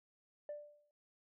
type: tone with exponential decay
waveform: sine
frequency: 590 Hz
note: D5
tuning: 8 cents sharp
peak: -38 dBFS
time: 0.49-0.91 s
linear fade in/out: 2 ms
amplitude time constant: 90 ms
effects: noise-tail reverb RT60 0.2 s tail -22 dB re dry + tanh soft clip ceiling -38 dBFS